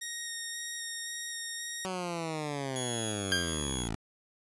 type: tone with vibrato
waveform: 10% pulse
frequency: 1864.7 Hz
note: A#6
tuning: in tune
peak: -27 dBFS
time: 0.01-1.86 s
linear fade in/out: 10 ms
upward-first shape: square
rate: 1.9 Hz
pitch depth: 9 cents each way
type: linear sweep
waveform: 10% pulse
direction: down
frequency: 189.4 to 51.91 Hz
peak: -25 dBFS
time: 1.85-3.95 s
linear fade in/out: 0 ms
type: tone with tremolo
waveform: 10% pulse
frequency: 3346 Hz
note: G#7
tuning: 12 cents sharp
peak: -27 dBFS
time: 2.76-3.88 s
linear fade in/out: 0 ms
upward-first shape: square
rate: 1.4 Hz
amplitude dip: 30%
type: tone with exponential decay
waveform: 20% pulse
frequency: 1597 Hz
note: G6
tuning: 32 cents sharp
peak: -19 dBFS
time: 3.32-3.73 s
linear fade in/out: 0 ms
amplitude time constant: 88 ms
effects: resampled to 24000 Hz